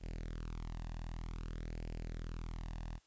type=tone with flanger; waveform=sawtooth; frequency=40.79 Hz; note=E1; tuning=17 cents flat; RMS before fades=-43 dBFS; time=0-3 s; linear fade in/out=50 ms; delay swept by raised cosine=0.4 to 1.12 ms; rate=0.53 Hz; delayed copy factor=+0.65; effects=white hiss -71 dBFS RMS until 3.06 s + resampled to 16000 Hz